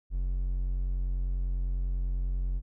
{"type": "tone", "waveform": "triangle", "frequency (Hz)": 45.1, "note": "F#1", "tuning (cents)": -44, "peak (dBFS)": -25, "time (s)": [0.1, 2.62], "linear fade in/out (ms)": 50, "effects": []}